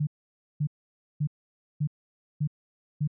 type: tone bursts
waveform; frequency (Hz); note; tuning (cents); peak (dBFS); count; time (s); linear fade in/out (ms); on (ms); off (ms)
sine; 149; D3; +25; -23; 6; 0-3.076; 10; 71; 530
effects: none